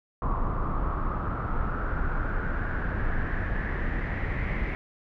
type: noise with low-pass filter sweep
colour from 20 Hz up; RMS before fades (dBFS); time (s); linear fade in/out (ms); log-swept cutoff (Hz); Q
brown; -28; 0.22-4.75; 0; 1100 to 2100; 6.3
effects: none